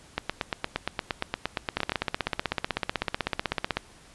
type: two click trains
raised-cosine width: 0.3 ms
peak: -9 / -10 dBFS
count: 33 / 16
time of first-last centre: 1.77-3.77 / 0.18-1.92 s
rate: 16 / 8.62 Hz
effects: pink hiss -53 dBFS RMS until 4.14 s + resampled to 24000 Hz